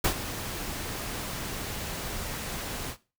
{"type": "noise with ADSR envelope", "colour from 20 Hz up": "pink", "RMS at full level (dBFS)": -23, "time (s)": [0.04, 2.97], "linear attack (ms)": 7, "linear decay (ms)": 87, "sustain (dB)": -12, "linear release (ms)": 83, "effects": ["noise-tail reverb RT60 0.3 s tail -17 dB re dry"]}